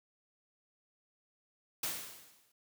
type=noise with exponential decay; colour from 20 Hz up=white; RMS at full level=-34 dBFS; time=1.83-2.52 s; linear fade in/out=5 ms; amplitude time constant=150 ms; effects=high-pass 80 Hz 12 dB/octave